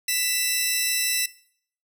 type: tone pair together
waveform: 10% pulse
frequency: 1984.6 / 2668 Hz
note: B6 / E7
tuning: +8 / +20 cents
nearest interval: perfect fourth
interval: 512 cents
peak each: -16 dBFS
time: 0.08-1.26 s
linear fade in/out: 5 ms
effects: noise-tail reverb RT60 0.6 s tail -20 dB re dry